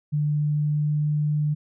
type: tone with pitch glide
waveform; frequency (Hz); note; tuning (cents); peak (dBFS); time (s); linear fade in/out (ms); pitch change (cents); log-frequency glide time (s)
sine; 148.7 to 149.65; D3 to D3; +22 to +33; -20; 0.12-1.55; 20; +11; 0.34-1.04
effects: none